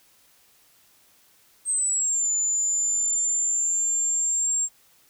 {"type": "linear two-way sweep", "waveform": "sine", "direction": "down then up", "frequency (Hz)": [8372, 7040, 7460], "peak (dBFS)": -21, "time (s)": [1.65, 4.69], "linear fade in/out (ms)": 50, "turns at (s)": 2.31, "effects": ["white hiss -59 dBFS RMS until 5.09 s"]}